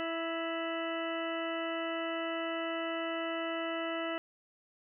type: harmonic tone with a mistuned harmonic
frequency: 329.6 Hz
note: E4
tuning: in tune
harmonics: 1 / 2 / 3 / 4 / 5 / 6 / 8 / 9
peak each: -38 / -37 / -48 / -41 / -47 / -43 / -46 / -45 dBFS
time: 0-4.18 s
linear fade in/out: 0 ms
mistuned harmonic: 5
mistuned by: +17 cents
effects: none